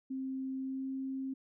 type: tone with pitch glide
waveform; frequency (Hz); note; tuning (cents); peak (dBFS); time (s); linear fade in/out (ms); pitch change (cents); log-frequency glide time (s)
sine; 264.3 to 266.3; C4 to C4; +18 to +31; -35; 0.1-1.34; 10; +13; 0.58-0.89
effects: none